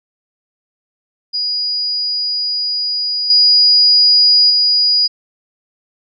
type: tone with level steps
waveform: sine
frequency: 4900 Hz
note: D#8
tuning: 27 cents flat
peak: -15 / -6 / -9 dBFS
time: 1.33-5.08 s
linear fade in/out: 20 ms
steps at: 3.3 / 4.5 s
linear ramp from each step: 2 ms
effects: MP3 96 kbps